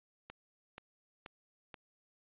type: click train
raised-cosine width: 0.3 ms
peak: -30 dBFS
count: 4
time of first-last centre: 0.3-1.742 s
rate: 2.08 Hz
effects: resampled to 8000 Hz + 12-bit